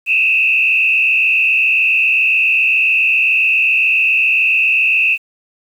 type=tone with frequency modulation; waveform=sine; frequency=2610 Hz; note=E7; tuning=18 cents flat; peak=-10 dBFS; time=0.06-5.18 s; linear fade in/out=50 ms; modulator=67.3 Hz; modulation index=1.7; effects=7-bit